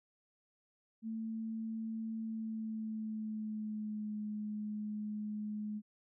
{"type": "tone with pitch glide", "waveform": "sine", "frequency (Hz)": [222.9, 211.2], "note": ["A3", "G#3"], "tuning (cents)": [23, 29], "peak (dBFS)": -37, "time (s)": [1.02, 5.82], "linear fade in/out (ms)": 50, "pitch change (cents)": -94, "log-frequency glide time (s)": [2.21, 4.18], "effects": []}